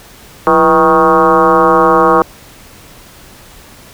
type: tone with frequency modulation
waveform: sine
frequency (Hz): 794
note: G5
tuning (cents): +22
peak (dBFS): -5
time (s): 0.47-2.22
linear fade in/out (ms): 0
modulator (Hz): 153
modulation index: 3.2
effects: pink hiss -38 dBFS RMS until 3.93 s